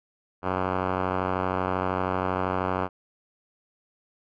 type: tone with low-pass filter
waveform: 5% pulse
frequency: 92.8 Hz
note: F#2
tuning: 6 cents sharp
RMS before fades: -27 dBFS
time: 0.42-2.89 s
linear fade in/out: 50 ms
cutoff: 1500 Hz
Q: 1.6
effects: none